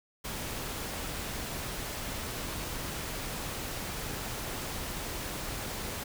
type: noise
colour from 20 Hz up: pink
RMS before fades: -37 dBFS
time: 0.24-6.04 s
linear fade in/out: 10 ms
effects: none